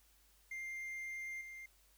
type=tone with level steps; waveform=triangle; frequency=2103 Hz; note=C7; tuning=8 cents sharp; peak=-40 / -46 dBFS; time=0.51-1.66 s; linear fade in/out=5 ms; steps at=1.41 s; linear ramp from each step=2 ms; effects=added 50 Hz sine -70 dBFS peak until 1.97 s + white hiss -70 dBFS RMS until 1.97 s